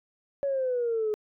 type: exponential sweep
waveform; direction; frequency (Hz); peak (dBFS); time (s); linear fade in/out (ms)
sine; down; 565 to 419.2; -24; 0.43-1.14; 0
effects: tanh soft clip ceiling -20 dBFS